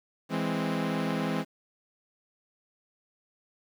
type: chord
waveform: sawtooth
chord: E augmented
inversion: none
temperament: equal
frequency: 164.81 / 207.7 / 261.6 Hz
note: E3 / G#3 / B#3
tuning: 0 / 0 / 0 cents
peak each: -28 dBFS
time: 0.29-1.45 s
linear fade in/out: 50 ms
effects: low-pass 4000 Hz 12 dB/octave + 9-bit